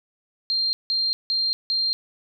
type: tone bursts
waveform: sine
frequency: 4186 Hz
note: C8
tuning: in tune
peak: -20 dBFS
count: 4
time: 0.5-1.93 s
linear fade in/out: 0 ms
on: 230 ms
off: 170 ms
effects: none